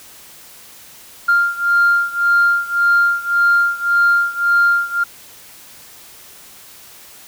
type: beating tone pair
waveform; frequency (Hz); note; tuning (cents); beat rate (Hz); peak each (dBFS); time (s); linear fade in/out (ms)
sine; 1396.9 / 1398.7; F6 / F6; 0 / +2; 1.8; -13 / -15; 1.28-5.04; 10
effects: tanh soft clip ceiling -6 dBFS + white hiss -41 dBFS RMS until 7.27 s